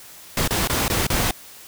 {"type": "noise with dropouts", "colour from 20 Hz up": "pink", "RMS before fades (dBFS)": -21, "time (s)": [0.37, 1.31], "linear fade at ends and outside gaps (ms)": 2, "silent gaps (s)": [[0.477, 0.507], [0.675, 0.697], [0.881, 0.899], [1.068, 1.101]], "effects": ["white hiss -43 dBFS RMS until 1.67 s"]}